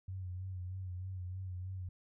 sine tone with vibrato, 92.3 Hz, F#2, 4 cents flat, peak -39 dBFS, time 0.08-1.89 s, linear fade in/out 5 ms, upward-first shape sine, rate 3.2 Hz, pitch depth 47 cents each way, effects none

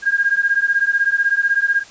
sine beating tone pair, 1613 / 1629 Hz, G6 / G#6, +49 / -34 cents, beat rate 16 Hz, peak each -17 dBFS, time 0.02-1.84 s, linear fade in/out 50 ms, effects white hiss -42 dBFS RMS until 1.9 s + resampled to 16000 Hz

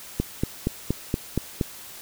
click train, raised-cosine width 3 ms, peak -9 dBFS, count 7, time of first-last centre 0.2-1.612 s, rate 4.25 Hz, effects white hiss -42 dBFS RMS until 2.01 s

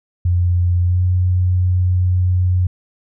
sine tone with pitch glide, 88.4 to 90.78 Hz, F2 to F#2, +22 to -32 cents, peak -12 dBFS, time 0.25-2.67 s, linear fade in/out 5 ms, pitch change +46 cents, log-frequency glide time 0.83-1.04 s, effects none

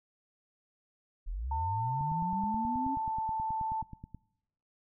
sine linear sweep, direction up, 34.46 to 277.2 Hz, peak -33 dBFS, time 1.26-2.96 s, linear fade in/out 20 ms
sine tone with pitch glide, 899 to 883 Hz, A5 to A5, +37 to +6 cents, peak -31 dBFS, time 1.51-3.82 s, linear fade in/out 5 ms, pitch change -31 cents, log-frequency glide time 1.73-2.68 s
click train, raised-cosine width 5 ms, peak -31 dBFS, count 21, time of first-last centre 2.01-4.147 s, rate 9.36 Hz
effects noise-tail reverb RT60 0.9 s tail -25 dB re dry

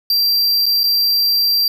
square tone with dropouts, 4717 Hz, D8, 7 cents sharp, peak -13 dBFS, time 0.1-1.68 s, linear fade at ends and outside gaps 2 ms, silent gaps 0.658-0.663 / 0.834-0.839 s, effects none

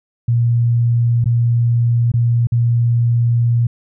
sine tone with dropouts, 118.3 Hz, A#2, 26 cents sharp, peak -11 dBFS, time 0.28-3.67 s, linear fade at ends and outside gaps 5 ms, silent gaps 1.243-1.257 / 2.118-2.138 / 2.471-2.52 s, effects none

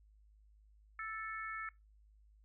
harmonic tone, 440 Hz, A4, in tune, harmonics 3 / 4 / 5, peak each -43 / -45 / -47 dBFS, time 0.99-1.69 s, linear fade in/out 2 ms, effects noise-tail reverb RT60 0.2 s tail -22 dB re dry + added 52 Hz sine -62 dBFS peak until 2.44 s

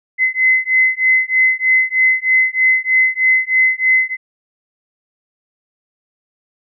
sine beating tone pair, 2042 / 2045.2 Hz, C7 / C7, -43 / -40 cents, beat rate 3.2 Hz, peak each -14 dBFS, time 0.18-4.17 s, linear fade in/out 50 ms, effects none

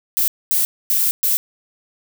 violet noise bursts at uneven times, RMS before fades -17 dBFS, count 4, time 0.17-0.28 / 0.51-0.65 / 0.9-1.11 / 1.23-1.37 s, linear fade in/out 0 ms, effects none

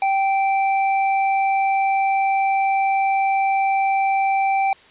square tone, 780 Hz, G5, 9 cents flat, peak -17 dBFS, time 0.02-4.73 s, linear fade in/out 2 ms, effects white hiss -49 dBFS RMS until 4.9 s + resampled to 8000 Hz

